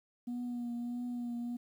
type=tone with vibrato; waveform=sine; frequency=241.2 Hz; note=B3; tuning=41 cents flat; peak=-33 dBFS; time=0.27-1.57 s; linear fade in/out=10 ms; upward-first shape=triangle; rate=1.6 Hz; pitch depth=29 cents each way; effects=tanh soft clip ceiling -34 dBFS + 11-bit